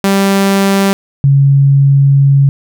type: tone pair in turn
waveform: sawtooth / sine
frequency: 196.3 / 138.81 Hz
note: G3 / C#3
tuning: +3 / +3 cents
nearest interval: tritone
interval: 600 cents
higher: first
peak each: -4 dBFS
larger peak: neither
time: 0.04-0.93 / 1.24-2.49 s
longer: second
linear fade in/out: 0 ms
effects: none